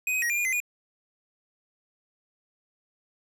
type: tone with pitch steps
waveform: square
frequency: 2503 / 2521 / 1892 / 2388 / 2432 / 2057 / 2446 Hz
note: D#7 / D#7 / A#6 / D7 / D#7 / C7 / D#7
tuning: +10 / +22 / +25 / +28 / -40 / -30 / -30 cents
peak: -25 dBFS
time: 0.07-0.602 s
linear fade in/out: 2 ms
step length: 76 ms
effects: 10-bit